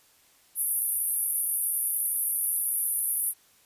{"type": "band-pass noise", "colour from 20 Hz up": "pink", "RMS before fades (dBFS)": -28, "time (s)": [0.55, 3.34], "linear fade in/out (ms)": 50, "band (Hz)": [9700, 13000], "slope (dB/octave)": 96, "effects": ["white hiss -61 dBFS RMS until 3.65 s", "resampled to 32000 Hz"]}